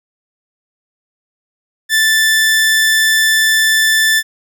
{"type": "tone", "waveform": "sawtooth", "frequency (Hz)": 1761, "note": "A6", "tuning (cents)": 1, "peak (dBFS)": -6, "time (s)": [1.89, 4.23], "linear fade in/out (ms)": 50, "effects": []}